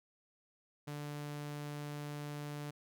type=tone; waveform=sawtooth; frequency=146.83 Hz; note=D3; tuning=in tune; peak=-37 dBFS; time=0.87-2.71 s; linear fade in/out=10 ms; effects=none